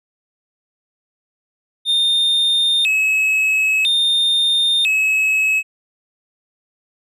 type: tone with vibrato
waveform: triangle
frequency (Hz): 3059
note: G7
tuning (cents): -43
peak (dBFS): -12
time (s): 1.85-5.63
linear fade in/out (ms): 50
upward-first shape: square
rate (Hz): 0.5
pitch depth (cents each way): 300
effects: none